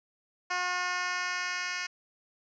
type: tone with high-pass filter sweep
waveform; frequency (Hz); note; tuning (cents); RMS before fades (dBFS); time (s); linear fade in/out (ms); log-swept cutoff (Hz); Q
10% pulse; 360; F#4; -47; -32; 0.5-1.87; 10; 800 to 2000; 0.92
effects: resampled to 16000 Hz